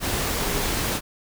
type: tone in noise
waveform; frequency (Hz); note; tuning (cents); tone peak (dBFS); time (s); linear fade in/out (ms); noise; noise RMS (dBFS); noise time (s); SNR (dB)
sine; 405.4; G#4; -42; -33; 0.38-0.65; 50; pink; -25; 0-1.01; -11
effects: none